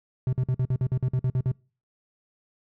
triangle tone bursts, 127.8 Hz, C3, 40 cents flat, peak -19 dBFS, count 12, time 0.27-1.516 s, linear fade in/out 2 ms, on 58 ms, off 50 ms, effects noise-tail reverb RT60 0.4 s tail -26 dB re dry

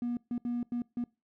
triangle tone bursts at uneven times, 240.6 Hz, B3, 45 cents flat, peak -27 dBFS, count 5, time 0.02-0.17 / 0.31-0.38 / 0.45-0.63 / 0.72-0.82 / 0.97-1.04 s, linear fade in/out 2 ms, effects noise-tail reverb RT60 0.3 s tail -26 dB re dry + tanh soft clip ceiling -26 dBFS

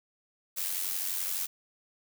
blue noise with amplitude modulation, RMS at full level -30 dBFS, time 0.56-1.47 s, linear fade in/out 20 ms, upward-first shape sine, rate 91.8 Hz, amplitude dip 60%, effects none

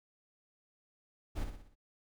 brown noise with echo, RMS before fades -35 dBFS, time 1.35-1.45 s, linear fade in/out 20 ms, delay 61 ms, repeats 5, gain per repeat -6 dB, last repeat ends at 1.755 s, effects none

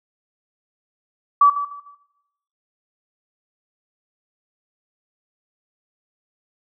sine tone with echo, 1149 Hz, D6, 38 cents flat, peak -8 dBFS, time 1.41-1.5 s, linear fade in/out 5 ms, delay 150 ms, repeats 3, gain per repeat -12 dB, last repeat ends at 1.95 s, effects noise-tail reverb RT60 0.9 s tail -19 dB re dry

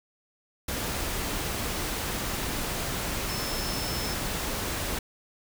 sine tone in noise, 5274 Hz, E8, in tune, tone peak -36 dBFS, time 3.29-4.14 s, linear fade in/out 5 ms, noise pink, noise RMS -31 dBFS, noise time 0.68-4.99 s, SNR -8 dB, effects none

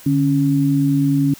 sine tone pair together, 147.05 / 277.2 Hz, D3 / C#4, +3 / 0 cents, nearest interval major seventh, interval 1097 cents, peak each -17 / -15 dBFS, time 0.06-1.34 s, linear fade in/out 5 ms, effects white hiss -42 dBFS RMS until 1.39 s

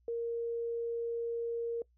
sine tone, 466.2 Hz, A#4, in tune, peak -32 dBFS, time 0.08-1.82 s, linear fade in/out 2 ms, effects noise-tail reverb RT60 0.1 s tail -22 dB re dry + added 60 Hz sine -66 dBFS peak until 1.97 s

